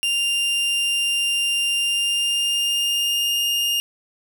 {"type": "tone with pitch glide", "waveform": "40% pulse", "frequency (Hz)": [2794, 2828], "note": ["F7", "F7"], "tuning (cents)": [0, 21], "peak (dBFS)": -18, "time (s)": [0.03, 3.8], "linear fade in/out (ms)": 0, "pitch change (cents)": 21, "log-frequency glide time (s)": [1.74, 3.37], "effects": []}